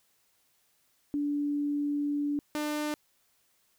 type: tone pair in turn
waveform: sine / sawtooth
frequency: 290 / 299.7 Hz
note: D4 / D4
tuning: -22 / +35 cents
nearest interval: minor second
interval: 57 cents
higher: second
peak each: -27 / -26 dBFS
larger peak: second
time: 1.14-2.39 / 2.55-2.94 s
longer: first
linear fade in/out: 0 ms
effects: white hiss -70 dBFS RMS until 3.78 s